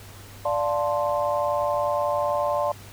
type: chord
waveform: sine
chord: D minor seventh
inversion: none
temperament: equal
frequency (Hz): 587.3 / 698.5 / 880 / 1046.5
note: D5 / F5 / A5 / C6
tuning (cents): 0 / 0 / 0 / 0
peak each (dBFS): -24 / -29 / -29 / -28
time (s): 0.45-2.72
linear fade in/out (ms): 5
effects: added 99 Hz sine -44 dBFS peak until 2.92 s + pink hiss -46 dBFS RMS until 2.92 s